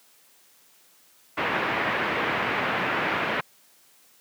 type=low-pass noise; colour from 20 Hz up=white; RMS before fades=-26 dBFS; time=1.37-3.41 s; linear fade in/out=10 ms; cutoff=2300 Hz; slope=24 dB/octave; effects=white hiss -58 dBFS RMS until 4.2 s + high-pass 150 Hz 12 dB/octave